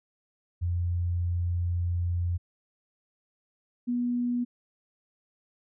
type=tone pair in turn; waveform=sine; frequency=87.31 / 243.1 Hz; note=F2 / B3; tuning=0 / -27 cents; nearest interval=octave + tritone; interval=1773 cents; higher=second; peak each=-25 dBFS; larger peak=neither; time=0.61-2.38 / 3.87-4.45 s; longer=first; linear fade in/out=20 ms; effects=none